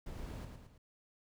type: noise with echo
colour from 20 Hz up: brown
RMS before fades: -45 dBFS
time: 0.06-0.45 s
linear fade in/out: 5 ms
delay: 110 ms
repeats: 3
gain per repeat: -5 dB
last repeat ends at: 0.78 s
effects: none